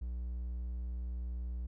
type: tone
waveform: triangle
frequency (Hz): 60.5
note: B1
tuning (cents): -35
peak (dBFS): -34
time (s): 0.01-1.67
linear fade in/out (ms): 10
effects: none